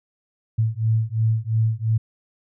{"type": "beating tone pair", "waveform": "sine", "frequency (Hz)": [110, 112.9], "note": ["A2", "A2"], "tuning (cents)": [0, 45], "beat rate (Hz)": 2.9, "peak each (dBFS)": -21, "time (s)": [0.58, 1.98], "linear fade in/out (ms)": 10, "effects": []}